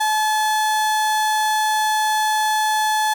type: tone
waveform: 35% pulse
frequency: 861 Hz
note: A5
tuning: 38 cents flat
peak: -15 dBFS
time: 0-3.14 s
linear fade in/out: 10 ms
effects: none